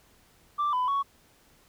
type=tone with pitch steps; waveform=sine; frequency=1175 / 1002 / 1115 Hz; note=D6 / B5 / C#6; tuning=+1 / +25 / +10 cents; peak=-22 dBFS; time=0.58-1.03 s; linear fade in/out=20 ms; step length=150 ms; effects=tanh soft clip ceiling -22 dBFS + pink hiss -61 dBFS RMS until 1.68 s